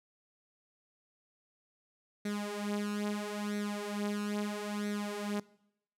sawtooth tone with flanger, 206.8 Hz, G#3, 7 cents flat, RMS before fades -36 dBFS, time 2.25-5.4 s, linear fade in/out 5 ms, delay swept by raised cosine 0.5 to 5.6 ms, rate 0.76 Hz, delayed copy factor +0.75, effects noise-tail reverb RT60 0.8 s tail -22 dB re dry + low-pass 12000 Hz 12 dB/octave

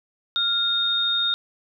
sine tone pair together, 1396.9 / 3694 Hz, F6 / A#7, 0 / -16 cents, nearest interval octave + perfect fourth, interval 1684 cents, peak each -28 / -20 dBFS, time 0.36-1.34 s, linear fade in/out 0 ms, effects none

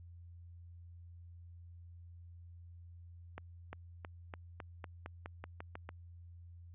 accelerating click train, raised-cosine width 0.5 ms, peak -29 dBFS, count 12, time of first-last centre 3.38-5.891 s, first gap 350 ms, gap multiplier 0.91, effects added 86 Hz sine -51 dBFS peak until 6.74 s + resampled to 8000 Hz

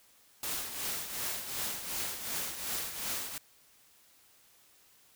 white noise with tremolo, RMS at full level -34 dBFS, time 0.43-3.38 s, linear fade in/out 2 ms, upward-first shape triangle, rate 2.7 Hz, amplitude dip 65%, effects white hiss -63 dBFS RMS until 5.15 s

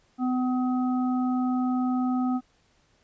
harmonic tone, 253 Hz, B3, 42 cents sharp, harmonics 1 / 3 / 5, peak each -23 / -33 / -37 dBFS, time 0.18-2.41 s, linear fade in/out 50 ms, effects pink hiss -65 dBFS RMS until 3.03 s + resampled to 16000 Hz

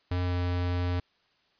square tone with pitch glide, 89.7 to 88.87 Hz, F2 to F2, +47 to +31 cents, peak -27 dBFS, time 0.11-1 s, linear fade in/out 5 ms, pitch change -16 cents, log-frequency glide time 0.23-0.37 s, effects white hiss -68 dBFS RMS until 1.59 s + resampled to 11025 Hz

